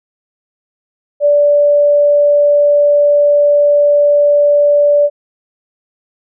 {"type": "tone", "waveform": "sine", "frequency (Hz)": 582, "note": "D5", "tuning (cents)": -16, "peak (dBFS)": -6, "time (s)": [1.2, 5.1], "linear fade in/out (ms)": 50, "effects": []}